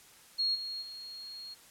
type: tone with level steps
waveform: sine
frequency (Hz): 4288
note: C8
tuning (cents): +42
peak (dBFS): -27 / -36 / -42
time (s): 0.38-1.55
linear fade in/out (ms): 20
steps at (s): 0.54 / 0.81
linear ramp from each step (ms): 20
effects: white hiss -57 dBFS RMS until 1.7 s + low-pass 12000 Hz 12 dB/octave